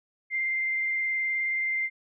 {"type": "tone with vibrato", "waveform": "sine", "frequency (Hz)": 2093, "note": "C7", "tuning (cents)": 0, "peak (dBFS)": -25, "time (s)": [0.3, 1.9], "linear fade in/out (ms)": 50, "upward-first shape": "square", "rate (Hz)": 19, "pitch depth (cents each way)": 9, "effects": []}